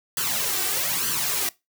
white noise with flanger, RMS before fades -25 dBFS, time 0.17-1.49 s, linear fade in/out 2 ms, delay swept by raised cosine 0.65 to 2.65 ms, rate 1.1 Hz, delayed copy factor +0.7, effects noise-tail reverb RT60 0.2 s tail -20 dB re dry + high-pass 100 Hz 12 dB/octave

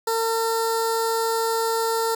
15% pulse tone with notch filter, 453.4 Hz, A#4, 48 cents flat, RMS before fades -23 dBFS, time 0.07-2.15 s, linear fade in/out 5 ms, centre 2300 Hz, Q 0.75, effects none

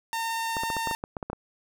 sawtooth tone with vibrato, 910 Hz, A#5, 42 cents flat, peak -24 dBFS, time 0.13-0.95 s, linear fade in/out 0 ms, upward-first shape triangle, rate 17 Hz, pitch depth 9 cents each way
clicks, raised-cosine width 1 ms, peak -18 dBFS, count 11, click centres 0.568 / 0.635 / 0.702 / 0.767 / 0.873 / 0.912 / 1.039 / 1.168 / 1.228 / 1.3 / 1.331 s
effects none

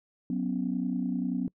sine chord, F# suspended fourth, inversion none, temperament equal, 185 / 246.9 / 277.2 Hz, F#3 / B3 / C#4, 0 / 0 / 0 cents, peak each -31 / -30 / -33 dBFS, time 0.3-1.48 s, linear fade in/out 2 ms, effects noise-tail reverb RT60 0.1 s tail -26 dB re dry + tanh soft clip ceiling -18 dBFS

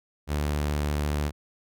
sawtooth tone, 73.8 Hz, D2, 9 cents sharp, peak -21 dBFS, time 0.27-1.32 s, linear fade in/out 50 ms, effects none

